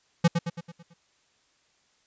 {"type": "tone with echo", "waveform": "square", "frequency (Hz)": 169.7, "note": "F3", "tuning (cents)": -49, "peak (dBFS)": -16, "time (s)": [0.24, 0.28], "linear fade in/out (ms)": 10, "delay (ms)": 110, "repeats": 6, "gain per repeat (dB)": -6, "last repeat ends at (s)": 0.94, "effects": ["white hiss -67 dBFS RMS until 2.06 s", "resampled to 16000 Hz"]}